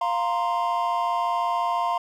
triangle chord, F suspended fourth, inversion none, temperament equal, 698.5 / 932.3 / 1046.5 Hz, F5 / Bb5 / C6, 0 / 0 / 0 cents, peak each -24 dBFS, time 0.01-1.98 s, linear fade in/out 5 ms, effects tanh soft clip ceiling -12 dBFS

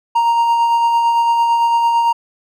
triangle tone with tremolo, 932.3 Hz, A#5, in tune, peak -8 dBFS, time 0.15-2.13 s, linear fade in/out 10 ms, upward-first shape sine, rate 8.9 Hz, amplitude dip 30%, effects none

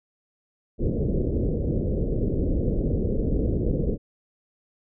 pink low-pass noise, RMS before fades -24 dBFS, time 0.78-3.98 s, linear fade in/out 50 ms, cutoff 520 Hz, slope 48 dB/octave, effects none

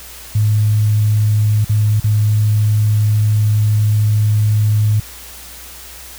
sine tone with dropouts, 106.4 Hz, G#2, 42 cents sharp, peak -10 dBFS, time 0.35-5 s, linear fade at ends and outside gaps 5 ms, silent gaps 1.646-1.694 / 2-2.041 s, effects added 60 Hz sine -40 dBFS peak until 6.18 s + white hiss -35 dBFS RMS until 6.18 s

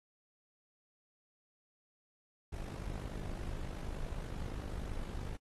brown noise with amplitude modulation, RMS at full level -38 dBFS, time 2.52-5.37 s, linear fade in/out 10 ms, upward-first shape sine, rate 50.6 Hz, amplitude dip 65%, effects AAC 32 kbps

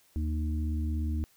harmonic tone, 76.8 Hz, D#2, 22 cents flat, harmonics 1 / 3 / 4, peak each -28 / -38 / -40 dBFS, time 0.16-1.24 s, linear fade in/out 0 ms, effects white hiss -64 dBFS RMS until 1.36 s

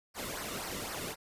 pink noise with flanger, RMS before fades -39 dBFS, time 0.14-1.16 s, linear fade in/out 50 ms, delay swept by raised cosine 0.28 to 1.28 ms, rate 3.9 Hz, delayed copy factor -0.7, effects resampled to 32000 Hz

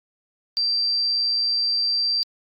sine tone with amplitude modulation, 4699 Hz, D8, in tune, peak -18 dBFS, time 0.57-2.23 s, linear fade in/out 0 ms, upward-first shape sine, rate 119 Hz, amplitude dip 25%, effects Opus 48 kbps

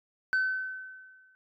sine tone with exponential decay, 1524 Hz, G6, 49 cents flat, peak -20 dBFS, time 0.33-1.35 s, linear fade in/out 0 ms, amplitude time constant 220 ms, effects tanh soft clip ceiling -22 dBFS

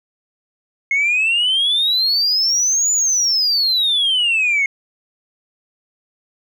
sine exponential two-way sweep, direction up then down, 2155 to 7040 to 2155 Hz, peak -12 dBFS, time 0.91-4.66 s, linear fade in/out 2 ms, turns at 2.92 s, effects tanh soft clip ceiling -11 dBFS

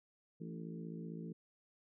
harmonic tone with a mistuned harmonic, 55.6 Hz, A1, 19 cents sharp, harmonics 3 / 4 / 5 / 6 / 7 / 8, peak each -45 / -49 / -54 / -53 / -58 / -55 dBFS, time 0.4-1.33 s, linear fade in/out 10 ms, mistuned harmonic 5, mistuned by +25 cents, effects none

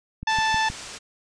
click train, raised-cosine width 5 ms, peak -21 dBFS, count 4, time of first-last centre 0.23-0.701 s, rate 6.37 Hz
harmonic tone, 880 Hz, A5, in tune, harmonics 1 / 2 / 3 / 4 / 5 / 6 / 7, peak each -22 / -25 / -31 / -31 / -38 / -35 / -39 dBFS, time 0.27-0.69 s, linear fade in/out 5 ms
white low-pass noise, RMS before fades -39 dBFS, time 0.28-0.99 s, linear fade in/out 20 ms, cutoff 7800 Hz, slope 24 dB/octave
effects resampled to 22050 Hz

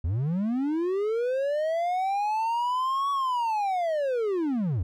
triangle linear two-way sweep, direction up then down, 73.42 to 1130 to 74.7 Hz, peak -22 dBFS, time 0.04-4.83 s, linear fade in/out 5 ms, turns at 3.11 s, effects none

